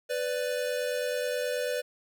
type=tone pair together; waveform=square; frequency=498 / 587.3 Hz; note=B4 / D5; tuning=+14 / 0 cents; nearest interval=minor third; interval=286 cents; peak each=-31 / -33 dBFS; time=0.09-1.82 s; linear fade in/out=20 ms; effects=none